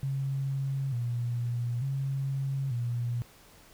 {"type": "tone with vibrato", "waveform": "sine", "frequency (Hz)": 127.8, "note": "C3", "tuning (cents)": -40, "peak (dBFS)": -28, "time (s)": [0.03, 3.22], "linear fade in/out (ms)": 0, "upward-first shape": "square", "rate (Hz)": 0.56, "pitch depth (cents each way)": 110, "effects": ["pink hiss -56 dBFS RMS until 3.73 s"]}